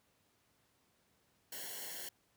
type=noise with comb filter; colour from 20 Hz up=white; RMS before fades=-45 dBFS; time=1.52-2.09 s; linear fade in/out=5 ms; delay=0.81 ms; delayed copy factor=-0.9; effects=pink hiss -74 dBFS RMS until 2.36 s + high-pass 80 Hz 12 dB/octave